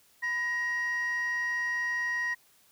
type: tone pair together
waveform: sine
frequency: 1000 / 1887.7 Hz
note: B5 / A#6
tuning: +21 / +21 cents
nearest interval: major seventh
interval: 1100 cents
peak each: -37 / -26 dBFS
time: 0.22-2.35 s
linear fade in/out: 20 ms
effects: tanh soft clip ceiling -26 dBFS + white hiss -63 dBFS RMS until 2.71 s